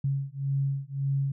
sine beating tone pair, 137 / 138.8 Hz, C#3 / C#3, -20 / +3 cents, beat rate 1.8 Hz, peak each -29 dBFS, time 0.04-1.32 s, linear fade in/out 5 ms, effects none

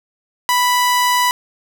sawtooth tone, 987.8 Hz, B5, in tune, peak -9 dBFS, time 0.49-1.31 s, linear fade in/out 0 ms, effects none

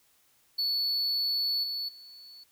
triangle tone with level steps, 4435 Hz, C#8, in tune, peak -25 / -30 / -46 dBFS, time 0.58-2.44 s, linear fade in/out 10 ms, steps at 1.63 / 1.88 s, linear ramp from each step 10 ms, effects white hiss -66 dBFS RMS until 2.51 s

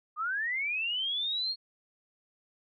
sine linear sweep, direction up, 1187 to 4319 Hz, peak -29 dBFS, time 0.16-1.56 s, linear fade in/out 50 ms, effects none

